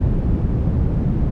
white low-pass noise, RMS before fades -18 dBFS, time 0-1.31 s, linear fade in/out 20 ms, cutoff 130 Hz, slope 12 dB/octave, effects none

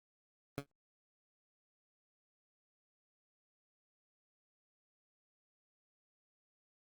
15% pulse tone with exponential decay, 140.9 Hz, C#3, 29 cents sharp, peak -27 dBFS, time 0.58-0.66 s, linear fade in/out 0 ms, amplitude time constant 17 ms, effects Opus 32 kbps

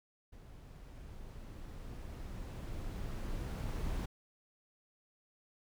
brown noise with level ramp, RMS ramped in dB -53 to -36 dBFS, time 0.32-4.06 s, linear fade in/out 10 ms, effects none

